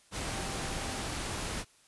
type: tone in noise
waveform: sine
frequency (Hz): 784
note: G5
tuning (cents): 0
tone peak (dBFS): -47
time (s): 0.25-1.1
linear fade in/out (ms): 50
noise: pink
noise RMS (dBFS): -36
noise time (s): 0.11-1.65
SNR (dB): -14
effects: white hiss -63 dBFS RMS until 1.87 s + resampled to 24000 Hz